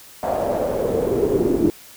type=noise with band-pass filter sweep; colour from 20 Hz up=brown; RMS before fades=-20 dBFS; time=0.23-1.7 s; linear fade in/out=0 ms; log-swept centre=690 to 320 Hz; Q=5.5; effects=white hiss -44 dBFS RMS until 1.96 s